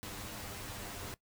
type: noise with comb filter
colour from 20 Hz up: pink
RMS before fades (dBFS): -44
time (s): 0.03-1.14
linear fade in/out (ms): 0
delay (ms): 10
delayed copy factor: +0.55
effects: noise-tail reverb RT60 0.1 s tail -18 dB re dry